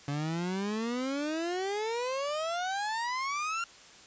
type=exponential sweep; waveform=30% pulse; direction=up; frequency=140.3 to 1396.9 Hz; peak=-28 dBFS; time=0.08-3.64 s; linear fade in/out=2 ms; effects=white hiss -53 dBFS RMS until 4.06 s + resampled to 16000 Hz